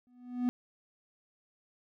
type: tone with exponential growth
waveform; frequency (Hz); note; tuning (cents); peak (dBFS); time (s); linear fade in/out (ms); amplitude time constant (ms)
triangle; 246.9; B3; 0; -22; 0.07-0.49; 0; 90
effects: none